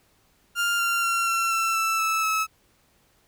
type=tone with pitch steps; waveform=30% pulse; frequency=1400 / 1384.7 / 1369.6 / 1354.7 / 1339.9 / 1325.2 / 1310.8 / 1296.5 Hz; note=F6 / F6 / F6 / E6 / E6 / E6 / E6 / E6; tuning=+4 / -15 / -34 / +47 / +28 / +9 / -10 / -29 cents; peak=-19 dBFS; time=0.55-2.47 s; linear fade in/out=50 ms; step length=240 ms; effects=pink hiss -63 dBFS RMS until 3.27 s